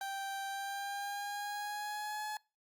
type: tone with pitch glide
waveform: 30% pulse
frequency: 784 to 850 Hz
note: G5 to G#5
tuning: 0 to +40 cents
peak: -35 dBFS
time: 0.01-2.37 s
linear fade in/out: 2 ms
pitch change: +140 cents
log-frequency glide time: 0.48-2.25 s
effects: noise-tail reverb RT60 0.3 s tail -24 dB re dry + Opus 48 kbps